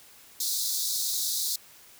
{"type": "high-pass noise", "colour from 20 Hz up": "pink", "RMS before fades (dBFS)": -29, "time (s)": [0.4, 1.56], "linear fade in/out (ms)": 5, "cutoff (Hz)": 3700, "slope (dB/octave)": 96, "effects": ["white hiss -53 dBFS RMS until 1.99 s"]}